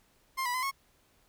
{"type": "tone with pitch steps", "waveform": "30% pulse", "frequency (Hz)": [1055, 981, 1021, 1094], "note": ["C6", "B5", "C6", "C#6"], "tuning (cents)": [14, -12, -43, -23], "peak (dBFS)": -27, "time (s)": [0.37, 0.714], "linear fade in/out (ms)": 20, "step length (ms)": 86, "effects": ["pink hiss -67 dBFS RMS until 1.28 s"]}